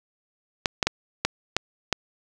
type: clicks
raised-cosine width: 0.2 ms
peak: -3 dBFS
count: 6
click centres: 0.658 / 0.828 / 0.87 / 1.25 / 1.566 / 1.927 s
effects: none